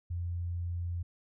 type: tone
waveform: sine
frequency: 86.8 Hz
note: F2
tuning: 10 cents flat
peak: -32 dBFS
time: 0.1-1.03 s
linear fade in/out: 10 ms
effects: none